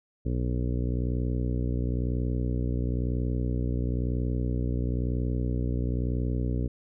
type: harmonic tone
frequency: 61 Hz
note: B1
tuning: 21 cents flat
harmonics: 1 / 2 / 3 / 4 / 5 / 6 / 7 / 8 / 9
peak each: -28 / -30 / -38 / -35 / -37 / -45 / -40 / -45 / -48 dBFS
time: 0.25-6.68 s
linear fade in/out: 10 ms
effects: none